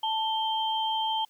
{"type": "tone pair together", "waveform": "sine", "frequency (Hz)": [883, 3147], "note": ["A5", "G7"], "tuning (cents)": [6, 6], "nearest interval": "octave + minor seventh", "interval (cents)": 2200, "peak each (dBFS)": [-27, -30], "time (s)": [0.03, 1.25], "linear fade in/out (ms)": 5, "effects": ["white hiss -65 dBFS RMS until 1.29 s"]}